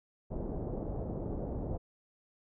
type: low-pass noise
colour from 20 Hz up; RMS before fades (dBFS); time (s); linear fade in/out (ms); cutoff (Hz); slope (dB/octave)
pink; -37; 0.3-1.78; 20; 660; 24
effects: none